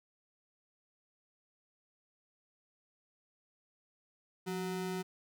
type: ring-modulated tone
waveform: square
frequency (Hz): 276.4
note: C#4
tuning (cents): -5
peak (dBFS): -33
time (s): 4.46-5.03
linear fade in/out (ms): 20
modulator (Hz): 98.5
effects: none